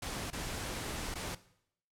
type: noise with dropouts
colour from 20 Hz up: pink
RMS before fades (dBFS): -39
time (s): 0.02-1.35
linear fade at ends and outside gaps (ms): 5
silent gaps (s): 0.304-0.329 / 1.142-1.154
effects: noise-tail reverb RT60 0.7 s tail -17 dB re dry + low-pass 11000 Hz 12 dB/octave